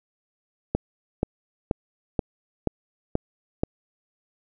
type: click train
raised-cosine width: 2 ms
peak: -8 dBFS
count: 7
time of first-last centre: 0.75-3.635 s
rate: 2.08 Hz
effects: none